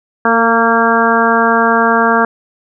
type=harmonic tone with a mistuned harmonic; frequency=230 Hz; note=A#3; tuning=23 cents flat; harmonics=1 / 2 / 3 / 4 / 5 / 6 / 7; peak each=-16 / -16 / -16 / -16 / -16 / -16 / -16 dBFS; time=0.25-2.25 s; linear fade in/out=2 ms; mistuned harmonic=2; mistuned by=-18 cents; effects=none